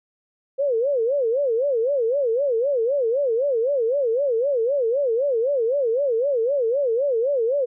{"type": "tone with vibrato", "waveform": "sine", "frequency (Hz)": 508, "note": "B4", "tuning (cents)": 49, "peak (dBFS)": -18, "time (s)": [0.58, 7.66], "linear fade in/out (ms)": 20, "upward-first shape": "sine", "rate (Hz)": 3.9, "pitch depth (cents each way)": 230, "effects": []}